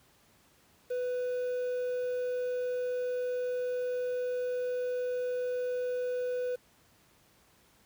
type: tone with quantisation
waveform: triangle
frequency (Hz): 497.4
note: B4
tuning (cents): +12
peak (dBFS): -28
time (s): 0.9-6.56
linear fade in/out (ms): 10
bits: 9
effects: pink hiss -64 dBFS RMS until 7.85 s + high-pass 60 Hz 12 dB/octave